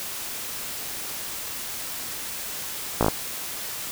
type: slowing click train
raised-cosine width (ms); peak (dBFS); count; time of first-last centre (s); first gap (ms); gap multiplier
1; -5; 5; 3.01-3.083; 17; 1.05
effects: white hiss -33 dBFS RMS until 3.91 s